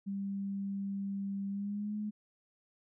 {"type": "tone with pitch glide", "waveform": "sine", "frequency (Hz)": [197.6, 210.6], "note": ["G3", "G#3"], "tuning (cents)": [14, 24], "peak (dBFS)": -34, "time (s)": [0.06, 2.11], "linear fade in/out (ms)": 20, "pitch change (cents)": 110, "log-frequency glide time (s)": [1.49, 1.95], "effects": []}